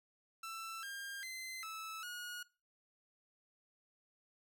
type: tone with pitch steps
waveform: sawtooth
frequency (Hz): 1333 / 1606 / 2062 / 1308 / 1446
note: E6 / G6 / C7 / E6 / F#6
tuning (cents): +19 / +41 / -26 / -14 / -40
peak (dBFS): -40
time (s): 0.43-2.43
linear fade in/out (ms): 5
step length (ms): 400
effects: noise-tail reverb RT60 0.3 s tail -20 dB re dry